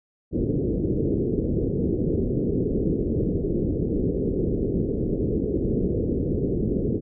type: low-pass noise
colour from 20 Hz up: white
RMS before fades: -24 dBFS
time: 0.31-7.01 s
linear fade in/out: 50 ms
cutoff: 450 Hz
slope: 48 dB/octave
effects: none